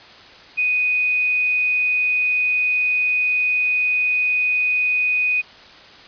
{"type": "tone", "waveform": "sine", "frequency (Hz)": 2489, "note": "D#7", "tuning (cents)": 0, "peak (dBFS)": -16, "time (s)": [0.57, 5.42], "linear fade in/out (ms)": 20, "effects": ["white hiss -43 dBFS RMS until 6.07 s", "resampled to 11025 Hz"]}